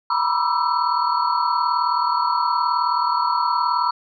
sine tone cluster, 956 / 995 / 1175 / 1330 / 4369 Hz, A#5 / B5 / D6 / E6 / C#8, +43 / +13 / +1 / +15 / -26 cents, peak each -22 / -22 / -27 / -23 / -31 dBFS, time 0.1-3.91 s, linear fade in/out 5 ms, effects none

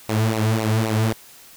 sawtooth tone with flanger, 110 Hz, A2, in tune, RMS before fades -20 dBFS, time 0.09-1.13 s, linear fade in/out 0 ms, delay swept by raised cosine 0.59 to 3.79 ms, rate 3.8 Hz, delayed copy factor -0.75, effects white hiss -46 dBFS RMS until 1.56 s

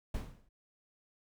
brown noise with exponential decay, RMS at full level -32 dBFS, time 0.14-0.49 s, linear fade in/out 5 ms, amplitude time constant 76 ms, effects none

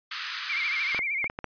pink high-pass noise, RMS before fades -32 dBFS, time 0.11-0.99 s, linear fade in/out 5 ms, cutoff 1200 Hz, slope 48 dB/octave
sine tone with vibrato, 2234 Hz, C#7, 13 cents sharp, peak -26 dBFS, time 0.49-1.28 s, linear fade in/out 10 ms, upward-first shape sine, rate 13 Hz, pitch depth 110 cents each way
clicks, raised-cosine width 0.5 ms, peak -18 dBFS, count 6, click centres 0.947 / 0.991 / 1.243 / 1.299 / 1.389 / 1.443 s
effects resampled to 11025 Hz

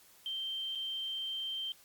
sine tone with dropouts, 3136 Hz, G7, in tune, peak -35 dBFS, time 0.26-1.72 s, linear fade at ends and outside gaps 1 ms, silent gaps 0.751-0.755 s, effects white hiss -61 dBFS RMS until 1.84 s + Opus 48 kbps

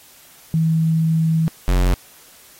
sine / square tone pair in turn, 161.3 / 45.26 Hz, E3 / F#1, -37 / -37 cents, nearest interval octave + minor seventh, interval 2200 cents, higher first, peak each -14 dBFS, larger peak neither, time 0.54-1.48 / 1.68-1.94 s, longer first, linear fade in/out 0 ms, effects white hiss -47 dBFS RMS until 2.59 s + AAC 48 kbps

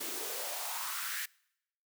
white noise with high-pass filter sweep, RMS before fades -38 dBFS, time 0-1.26 s, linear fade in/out 10 ms, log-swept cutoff 280 to 1900 Hz, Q 4, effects noise-tail reverb RT60 0.8 s tail -25 dB re dry

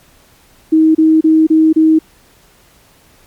sine tone bursts, 316.7 Hz, D#4, 31 cents sharp, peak -5 dBFS, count 5, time 0.72-1.99 s, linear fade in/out 10 ms, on 230 ms, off 30 ms, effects pink hiss -48 dBFS RMS until 3.26 s + MP3 96 kbps

